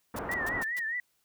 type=low-pass noise; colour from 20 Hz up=white; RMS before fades=-37 dBFS; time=0.14-0.63 s; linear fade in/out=5 ms; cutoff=1300 Hz; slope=24 dB/octave
type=noise bursts; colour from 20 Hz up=white; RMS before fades=-43 dBFS; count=5; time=0.16-0.795 s; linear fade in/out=5 ms; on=31 ms; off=120 ms
type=tone with vibrato; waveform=sine; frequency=1864.7 Hz; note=A#6; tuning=in tune; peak=-30 dBFS; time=0.29-1 s; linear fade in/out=2 ms; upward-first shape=triangle; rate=4.8 Hz; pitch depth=120 cents each way
effects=white hiss -73 dBFS RMS until 1.24 s